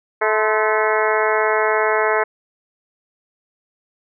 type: harmonic tone with a mistuned harmonic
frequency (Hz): 216.7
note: A3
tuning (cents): -26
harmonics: 2 / 3 / 4 / 5 / 6 / 7 / 8 / 9 / 10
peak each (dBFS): -20 / -22 / -23 / -24 / -25 / -25 / -26 / -27 / -27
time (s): 0.21-2.24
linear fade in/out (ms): 10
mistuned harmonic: 5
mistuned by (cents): -66
effects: none